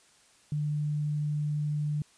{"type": "tone", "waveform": "sine", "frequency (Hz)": 149, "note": "D3", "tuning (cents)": 25, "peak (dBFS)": -27, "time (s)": [0.52, 2.02], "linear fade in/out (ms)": 2, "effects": ["white hiss -61 dBFS RMS until 2.17 s", "resampled to 22050 Hz"]}